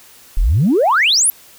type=exponential sweep; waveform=sine; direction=up; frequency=30.98 to 12000 Hz; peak=-9 dBFS; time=0.37-1.3 s; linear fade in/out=0 ms; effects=tanh soft clip ceiling -6 dBFS + white hiss -44 dBFS RMS until 1.58 s